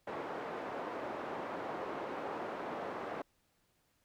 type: band-pass noise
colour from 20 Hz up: pink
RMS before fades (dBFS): -41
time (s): 0.07-3.22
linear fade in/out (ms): 5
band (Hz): 390 to 1100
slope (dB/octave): 12
effects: pink hiss -75 dBFS RMS until 4.04 s